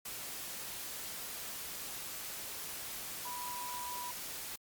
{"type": "tone in noise", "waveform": "sine", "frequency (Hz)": 981, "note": "B5", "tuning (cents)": -12, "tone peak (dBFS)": -41, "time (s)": [3.25, 4.11], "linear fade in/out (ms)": 5, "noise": "white", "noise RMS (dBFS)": -43, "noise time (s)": [0.05, 4.56], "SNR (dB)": -1, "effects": ["Opus 48 kbps"]}